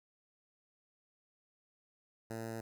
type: tone with notch filter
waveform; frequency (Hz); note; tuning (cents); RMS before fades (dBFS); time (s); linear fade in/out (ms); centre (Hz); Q
10% pulse; 113.2; A2; +50; -42; 2.3-2.61; 5; 3200; 0.99
effects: none